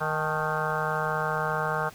harmonic tone with a mistuned harmonic, 155.56 Hz, D#3, in tune, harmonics 1 / 3 / 4 / 5 / 6 / 7 / 8 / 9 / 10, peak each -34 / -34 / -34 / -34 / -34 / -34 / -34 / -34 / -34 dBFS, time 0-1.9 s, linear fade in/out 20 ms, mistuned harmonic 6, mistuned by -88 cents, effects pink hiss -49 dBFS RMS until 1.94 s

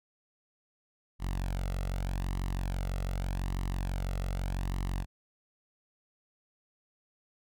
sawtooth tone with flanger, 46.04 Hz, F#1, 8 cents flat, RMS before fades -33 dBFS, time 1.19-5.06 s, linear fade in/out 50 ms, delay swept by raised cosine 1 to 1.51 ms, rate 0.83 Hz, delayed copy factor +0.65, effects none

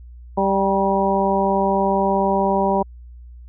harmonic tone with a mistuned harmonic, 196 Hz, G3, in tune, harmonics 1 / 2 / 3 / 4 / 5, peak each -22 / -22 / -22 / -22 / -22 dBFS, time 0.37-2.83 s, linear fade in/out 10 ms, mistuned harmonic 5, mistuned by -30 cents, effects added 60 Hz sine -37 dBFS peak until 3.48 s

